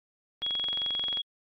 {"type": "tone", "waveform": "sine", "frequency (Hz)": 3322, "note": "G#7", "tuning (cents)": 0, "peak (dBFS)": -28, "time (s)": [0.42, 1.22], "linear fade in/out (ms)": 10}
{"type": "click train", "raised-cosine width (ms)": 0.3, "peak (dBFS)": -23, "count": 18, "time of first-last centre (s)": [0.42, 1.172], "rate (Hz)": 22.6}
{"effects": ["AAC 64 kbps"]}